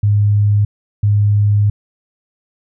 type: tone pair in turn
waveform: sine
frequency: 103.3 / 103.3 Hz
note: G#2 / G#2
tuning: -9 / -9 cents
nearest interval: unison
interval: 0 cents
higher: neither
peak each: -9 dBFS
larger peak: neither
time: 0.03-0.65 / 1.03-1.7 s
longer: second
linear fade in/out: 5 ms
effects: none